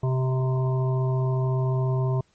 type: harmonic tone with a mistuned harmonic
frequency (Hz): 129.6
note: C3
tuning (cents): -16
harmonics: 1 / 3 / 5 / 7 / 8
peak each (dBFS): -21 / -31 / -35 / -38 / -39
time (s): 0.03-2.21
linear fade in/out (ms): 5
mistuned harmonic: 7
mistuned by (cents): +35
effects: pink hiss -65 dBFS RMS until 2.34 s + MP3 32 kbps